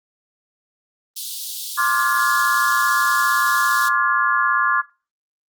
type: high-pass noise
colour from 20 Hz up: pink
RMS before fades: -29 dBFS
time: 1.16-3.89 s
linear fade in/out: 10 ms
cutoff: 3400 Hz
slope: 48 dB/octave
type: chord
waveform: sine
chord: D half-diminished seventh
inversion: third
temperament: just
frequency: 1057.2 / 1174.7 / 1409.6 / 1691.5 Hz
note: C6 / D6 / F6 / Ab6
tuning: +18 / 0 / +16 / +31 cents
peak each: -21 dBFS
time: 1.77-4.82 s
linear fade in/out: 20 ms
effects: noise-tail reverb RT60 0.3 s tail -20 dB re dry + Opus 32 kbps